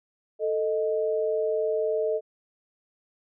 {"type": "tone pair together", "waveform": "sine", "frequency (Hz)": [441.7, 622.3], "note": ["A4", "D#5"], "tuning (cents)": [7, 0], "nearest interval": "tritone", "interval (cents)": 593, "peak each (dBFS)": [-25, -27], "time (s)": [0.39, 2.21], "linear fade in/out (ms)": 50, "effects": []}